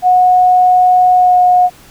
sine tone with pitch glide, 730 to 723.7 Hz, F#5 to F#5, -24 to -39 cents, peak -5 dBFS, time 0.02-1.7 s, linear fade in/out 50 ms, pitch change -15 cents, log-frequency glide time 1.13-1.39 s, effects pink hiss -41 dBFS RMS until 1.9 s

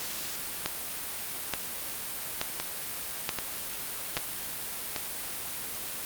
two click trains, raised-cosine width 0.2 ms, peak -13 / -10 dBFS, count 4 / 5, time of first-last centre 2.6-4.962 / 0.66-4.169 s, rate 1.27 / 1.14 Hz, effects white hiss -36 dBFS RMS until 6.05 s + Opus 48 kbps

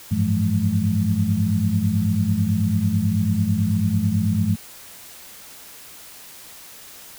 sine tone cluster, 97 / 106.1 / 167.9 / 178.8 / 212.7 Hz, G2 / G#2 / E3 / F3 / G#3, -18 / +38 / +32 / +41 / +42 cents, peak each -23 / -23 / -27 / -26 / -22 dBFS, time 0.11-4.56 s, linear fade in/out 10 ms, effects white hiss -42 dBFS RMS until 7.18 s

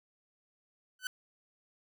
sawtooth tone with exponential growth, 1508 Hz, F#6, 32 cents sharp, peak -26 dBFS, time 0.99-1.07 s, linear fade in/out 2 ms, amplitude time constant 17 ms, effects none

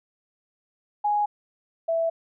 sine tone pair in turn, 830.6 / 660.4 Hz, G#5 / E5, 0 / +3 cents, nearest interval major third, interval 397 cents, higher first, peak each -20 / -21 dBFS, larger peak first, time 1.04-1.26 / 1.88-2.1 s, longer neither, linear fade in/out 10 ms, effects none

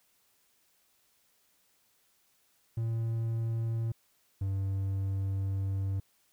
triangle tone pair in turn, 114 / 97.04 Hz, A#2 / G2, -38 / -17 cents, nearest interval minor third, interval 279 cents, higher first, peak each -27 dBFS, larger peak neither, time 2.77-3.92 / 4.41-6 s, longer second, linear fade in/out 5 ms, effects white hiss -70 dBFS RMS until 6.32 s

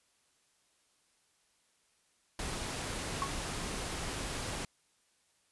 pink noise, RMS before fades -38 dBFS, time 2.39-4.65 s, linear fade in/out 2 ms
sine tone with exponential decay, 1100 Hz, C#6, 14 cents flat, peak -27 dBFS, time 3.22-3.33 s, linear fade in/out 0 ms, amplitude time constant 22 ms
effects white hiss -72 dBFS RMS until 5.51 s + resampled to 24000 Hz

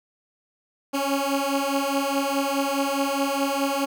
15% pulse beating tone pair, 273.9 / 278.7 Hz, C#4 / C#4, -21 / +9 cents, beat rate 4.8 Hz, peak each -20 / -18 dBFS, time 0.93-3.86 s, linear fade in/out 20 ms, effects none

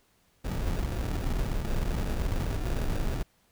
brown noise with sample-and-hold, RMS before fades -29 dBFS, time 0.44-3.23 s, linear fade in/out 10 ms, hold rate 1050 Hz, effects pink hiss -67 dBFS RMS until 3.51 s

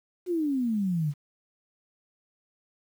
sine exponential sweep, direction down, 370 to 139.7 Hz, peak -24 dBFS, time 0.26-1.14 s, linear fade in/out 50 ms, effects 9-bit

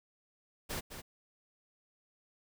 pink noise with echo, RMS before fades -38 dBFS, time 0.69-0.81 s, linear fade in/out 20 ms, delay 210 ms, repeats 1, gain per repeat -8 dB, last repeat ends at 1.02 s, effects none

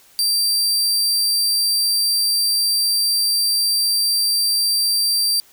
sawtooth tone, 4699 Hz, D8, in tune, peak -13 dBFS, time 0.19-5.4 s, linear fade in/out 0 ms, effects white hiss -51 dBFS RMS until 5.52 s

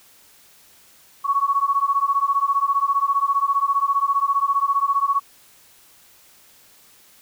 sine beating tone pair, 1108.7 / 1123.7 Hz, C#6 / C#6, 0 / +23 cents, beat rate 15 Hz, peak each -20 dBFS, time 1.24-5.2 s, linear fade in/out 20 ms, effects white hiss -52 dBFS RMS until 7.21 s

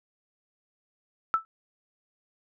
sine tone with exponential decay, 1318.5 Hz, E6, in tune, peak -16 dBFS, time 1.34-1.45 s, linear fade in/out 0 ms, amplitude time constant 22 ms, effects none

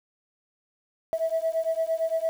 sine beating tone pair, 647 / 655.8 Hz, E5 / E5, -32 / -9 cents, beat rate 8.8 Hz, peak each -26 dBFS, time 1.13-2.29 s, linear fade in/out 0 ms, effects tanh soft clip ceiling -17 dBFS + 8-bit

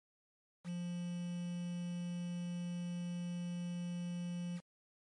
triangle tone with quantisation, 175 Hz, F3, 4 cents sharp, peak -36 dBFS, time 0.64-4.61 s, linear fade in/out 50 ms, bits 9, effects MP3 48 kbps

